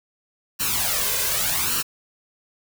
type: noise with flanger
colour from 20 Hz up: white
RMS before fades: -23 dBFS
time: 0.59-1.83 s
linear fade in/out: 20 ms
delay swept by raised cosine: 0.7 to 2 ms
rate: 0.86 Hz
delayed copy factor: +0.75
effects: none